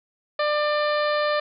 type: harmonic tone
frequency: 596 Hz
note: D5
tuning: 25 cents sharp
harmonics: 1 / 2 / 3 / 4 / 5 / 6 / 7 / 8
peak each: -22 / -26 / -29 / -36 / -39 / -37 / -36 / -41 dBFS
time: 0.39-1.4 s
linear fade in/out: 5 ms
effects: none